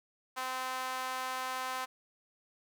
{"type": "tone with high-pass filter", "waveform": "sawtooth", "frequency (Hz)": 257.9, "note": "C4", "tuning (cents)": -25, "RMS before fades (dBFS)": -37, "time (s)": [0.36, 1.86], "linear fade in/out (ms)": 20, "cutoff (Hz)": 970, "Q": 2, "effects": []}